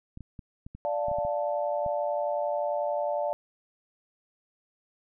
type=clicks; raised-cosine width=5 ms; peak=-29 dBFS; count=10; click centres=0.174 / 0.207 / 0.392 / 0.665 / 0.75 / 1.084 / 1.115 / 1.186 / 1.25 / 1.863 s
type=chord; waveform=sine; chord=D minor; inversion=none; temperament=equal; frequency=587.3 / 698.5 / 880 Hz; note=D5 / F5 / A5; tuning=0 / 0 / 0 cents; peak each=-28 / -32 / -34 dBFS; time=0.85-3.33 s; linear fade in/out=0 ms
effects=none